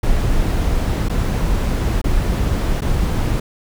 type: noise with dropouts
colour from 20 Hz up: brown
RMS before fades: -17 dBFS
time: 0.03-3.4 s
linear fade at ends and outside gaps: 5 ms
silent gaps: 1.086-1.096 / 2.016-2.04 / 2.808-2.818 s
effects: none